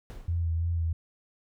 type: noise with exponential decay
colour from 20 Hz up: brown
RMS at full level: -36 dBFS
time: 0.1-0.56 s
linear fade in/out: 0 ms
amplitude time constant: 98 ms
type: tone with vibrato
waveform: sine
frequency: 83.6 Hz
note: E2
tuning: 25 cents sharp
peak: -25 dBFS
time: 0.28-0.93 s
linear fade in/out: 5 ms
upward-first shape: sine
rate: 3 Hz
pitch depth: 33 cents each way
effects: none